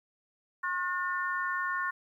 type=harmonic tone; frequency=360.3 Hz; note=F#4; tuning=46 cents flat; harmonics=3 / 4 / 5; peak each=-33 / -34 / -34 dBFS; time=0.63-1.91 s; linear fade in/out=10 ms; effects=11-bit